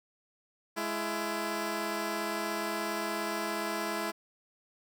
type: tone pair together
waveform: 10% pulse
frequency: 211.2 / 335.3 Hz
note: G#3 / E4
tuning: +29 / +30 cents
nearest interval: minor sixth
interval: 801 cents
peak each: -28 / -25 dBFS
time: 0.76-4.12 s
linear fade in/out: 20 ms
effects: none